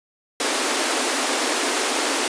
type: high-pass noise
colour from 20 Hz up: pink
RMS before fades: -22 dBFS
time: 0.4-2.28 s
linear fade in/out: 2 ms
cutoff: 250 Hz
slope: 96 dB/octave
effects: resampled to 22050 Hz